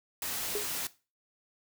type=noise; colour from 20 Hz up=white; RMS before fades=-35 dBFS; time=0.22-0.87 s; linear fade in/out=2 ms
type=tone with exponential decay; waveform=sine; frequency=415.3 Hz; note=G#4; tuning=in tune; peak=-28 dBFS; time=0.55-0.72 s; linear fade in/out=2 ms; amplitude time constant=35 ms
effects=noise-tail reverb RT60 0.3 s tail -17 dB re dry